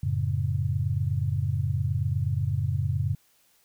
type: chord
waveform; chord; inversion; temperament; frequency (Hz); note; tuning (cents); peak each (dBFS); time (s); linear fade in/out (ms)
sine; F# minor; none; equal with one note detuned; 90.86 / 110 / 138.59; F#2 / A2 / C#3; -31 / 0 / 0; -28; 0.03-3.15; 5
effects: white hiss -64 dBFS RMS until 3.64 s